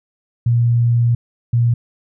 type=tone pair in turn; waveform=sine; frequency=118.6 / 118.6 Hz; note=A#2 / A#2; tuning=+30 / +30 cents; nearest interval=unison; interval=0 cents; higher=neither; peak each=-11 dBFS; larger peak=neither; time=0.46-1.15 / 1.53-1.74 s; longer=first; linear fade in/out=5 ms; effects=none